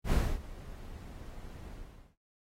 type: noise with ADSR envelope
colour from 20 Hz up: brown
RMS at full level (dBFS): -25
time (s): 0.04-2.16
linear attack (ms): 80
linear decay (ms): 270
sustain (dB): -20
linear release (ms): 450
effects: noise-tail reverb RT60 0.2 s tail -20 dB re dry + AAC 48 kbps